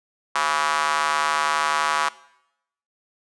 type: tone with high-pass filter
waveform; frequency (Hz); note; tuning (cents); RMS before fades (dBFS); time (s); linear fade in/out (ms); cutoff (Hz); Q
square; 75.9; D#2; -42; -22; 0.35-2.09; 5; 1100; 3.1
effects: noise-tail reverb RT60 0.8 s tail -19 dB re dry + resampled to 22050 Hz